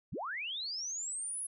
sine linear sweep, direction up, 56.4 to 10730 Hz, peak -36 dBFS, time 0.12-1.47 s, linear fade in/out 10 ms, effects none

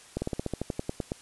slowing click train, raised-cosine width 2 ms, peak -16 dBFS, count 13, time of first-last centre 0.17-1.119 s, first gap 50 ms, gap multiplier 1.08, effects white hiss -52 dBFS RMS until 1.21 s + resampled to 24000 Hz

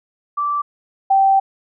sine tone pair in turn, 1166 / 778.2 Hz, D6 / G5, -13 / -13 cents, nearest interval perfect fifth, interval 700 cents, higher first, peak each -17 / -10 dBFS, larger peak second, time 0.37-0.62 / 1.1-1.4 s, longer second, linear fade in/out 10 ms, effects none

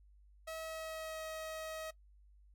sawtooth tone with pitch glide, 643 to 634.5 Hz, E5 to D#5, -43 to +34 cents, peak -38 dBFS, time 0.47-1.91 s, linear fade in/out 10 ms, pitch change -23 cents, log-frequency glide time 0.6-1.22 s, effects noise-tail reverb RT60 0.1 s tail -19 dB re dry + added 50 Hz sine -60 dBFS peak until 2.54 s

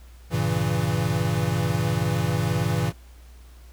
square chord, G diminished seventh, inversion none, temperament equal, 98 / 116.54 / 138.59 / 164.81 Hz, G2 / Bb2 / Db3 / Fb3, 0 / 0 / 0 / 0 cents, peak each -29 / -27 / -29 / -27 dBFS, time 0.3-2.93 s, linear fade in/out 50 ms, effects added 60 Hz sine -44 dBFS peak until 3.72 s + pink hiss -56 dBFS RMS until 3.72 s

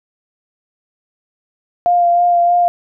sine tone with vibrato, 698.5 Hz, F5, in tune, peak -9 dBFS, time 1.86-2.68 s, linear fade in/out 0 ms, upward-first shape sine, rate 3.2 Hz, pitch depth 17 cents each way, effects none

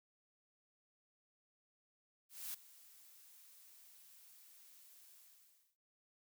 blue noise with ADSR envelope, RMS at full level -43 dBFS, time 2.29-5.77 s, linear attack 250 ms, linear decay 7 ms, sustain -19 dB, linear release 640 ms, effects noise-tail reverb RT60 0.1 s tail -24 dB re dry

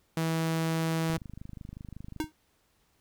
sawtooth tone, 162.6 Hz, E3, 23 cents flat, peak -23 dBFS, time 0.17-1.17 s, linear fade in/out 2 ms
click train, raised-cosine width 5 ms, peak -30 dBFS, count 30, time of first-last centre 1.1-2.242 s, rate 25.4 Hz
square tone with exponential decay, 310.8 Hz, D#4, 2 cents flat, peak -25 dBFS, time 2.2-2.32 s, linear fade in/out 1 ms, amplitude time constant 25 ms
effects pink hiss -70 dBFS RMS until 3 s

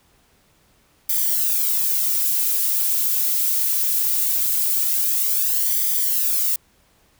violet noise with flanger, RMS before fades -20 dBFS, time 1.09-6.56 s, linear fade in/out 5 ms, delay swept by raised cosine 0.73 to 3.73 ms, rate 0.21 Hz, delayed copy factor -0.7, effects pink hiss -59 dBFS RMS until 7.19 s

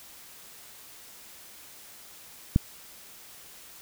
click, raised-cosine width 5 ms, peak -7 dBFS, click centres 2.561 s, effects white hiss -49 dBFS RMS until 3.81 s

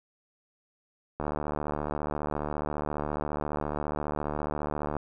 click train, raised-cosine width 1 ms, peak -17 dBFS, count 282, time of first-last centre 1.2-4.967 s, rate 74.6 Hz, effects none

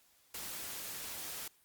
white noise, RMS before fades -43 dBFS, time 0.34-1.48 s, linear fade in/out 5 ms, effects white hiss -68 dBFS RMS until 1.64 s + Opus 48 kbps

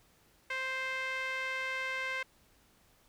sawtooth tone with band-pass filter, 523.3 Hz, C5, in tune, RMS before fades -36 dBFS, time 0.5-2.23 s, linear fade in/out 5 ms, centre 2000 Hz, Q 2.7, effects pink hiss -66 dBFS RMS until 3.08 s

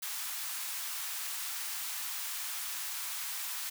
white high-pass noise, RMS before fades -38 dBFS, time 0.02-3.7 s, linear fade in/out 10 ms, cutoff 880 Hz, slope 24 dB/octave, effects none

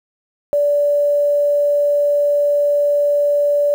sine tone with quantisation, 580 Hz, D5, 22 cents flat, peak -12 dBFS, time 0.53-3.74 s, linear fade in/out 0 ms, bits 7, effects none

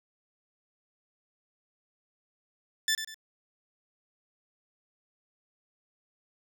15% pulse tone with echo, 1760 Hz, A6, in tune, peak -18 dBFS, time 2.88-2.95 s, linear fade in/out 2 ms, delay 97 ms, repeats 2, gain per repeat -9 dB, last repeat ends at 3.144 s, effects none

